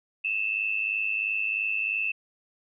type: tone pair together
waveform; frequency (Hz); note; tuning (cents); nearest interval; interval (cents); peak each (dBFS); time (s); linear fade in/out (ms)
sine; 2585 / 2688; E7 / E7; -34 / +33; minor second; 67; -28; 0.24-2.12; 10
effects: none